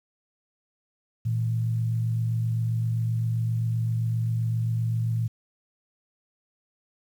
sine tone pair together, 114.66 / 162.3 Hz, A#2 / E3, -28 / -27 cents, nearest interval tritone, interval 601 cents, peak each -23 / -34 dBFS, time 1.25-5.28 s, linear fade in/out 10 ms, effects 9-bit

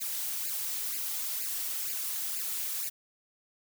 blue noise with flanger, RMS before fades -34 dBFS, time 0-2.9 s, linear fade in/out 20 ms, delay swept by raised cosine 0.42 to 4.12 ms, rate 2.1 Hz, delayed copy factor +0.9, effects none

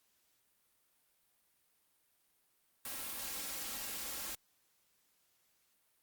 white noise with comb filter, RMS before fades -42 dBFS, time 2.85-4.35 s, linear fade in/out 2 ms, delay 3.7 ms, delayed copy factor +0.5, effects white hiss -75 dBFS RMS until 6.02 s + Opus 48 kbps

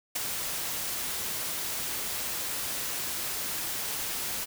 white noise with ADSR envelope, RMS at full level -29 dBFS, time 0.15-4.46 s, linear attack 10 ms, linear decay 18 ms, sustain -4 dB, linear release 30 ms, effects none

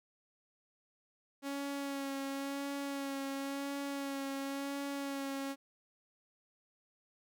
sawtooth tone with vibrato, 277.2 Hz, C#4, in tune, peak -33 dBFS, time 1.42-5.56 s, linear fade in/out 50 ms, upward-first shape sine, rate 0.95 Hz, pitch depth 22 cents each way, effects none

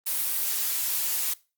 blue noise, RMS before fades -27 dBFS, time 0.06-1.34 s, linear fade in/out 10 ms, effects noise-tail reverb RT60 0.3 s tail -21 dB re dry + Opus 32 kbps

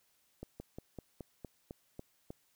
slowing click train, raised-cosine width 2 ms, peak -30 dBFS, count 9, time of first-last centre 0.43-2.305 s, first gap 170 ms, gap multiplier 1.09, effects white hiss -73 dBFS RMS until 2.55 s

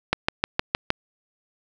click train, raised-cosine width 0.3 ms, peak -3 dBFS, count 6, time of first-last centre 0.13-0.904 s, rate 6.46 Hz, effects none

